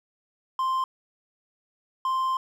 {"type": "tone pair in turn", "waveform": "triangle", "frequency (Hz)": [1046.5, 1046.5], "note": ["C6", "C6"], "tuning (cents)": [0, 0], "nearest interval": "unison", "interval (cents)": 0, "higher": "neither", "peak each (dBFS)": -21, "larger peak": "neither", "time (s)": [[0.59, 0.84], [2.05, 2.37]], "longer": "second", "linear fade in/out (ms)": 2, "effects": []}